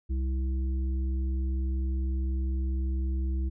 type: harmonic tone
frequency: 65.41 Hz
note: C2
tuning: in tune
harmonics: 1 / 3 / 5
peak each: -26 / -42 / -41 dBFS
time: 0.09-3.5 s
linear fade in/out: 20 ms
effects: none